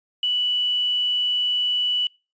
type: tone with quantisation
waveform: sine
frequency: 2960 Hz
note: F#7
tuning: in tune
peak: -19 dBFS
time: 0.23-2.07 s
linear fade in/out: 2 ms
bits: 8
effects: noise-tail reverb RT60 0.3 s tail -25 dB re dry + resampled to 16000 Hz